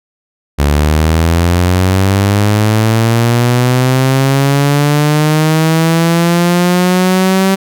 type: linear sweep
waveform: sawtooth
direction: up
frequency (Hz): 70.7 to 193.2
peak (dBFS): -4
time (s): 0.58-7.56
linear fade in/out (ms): 20
effects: none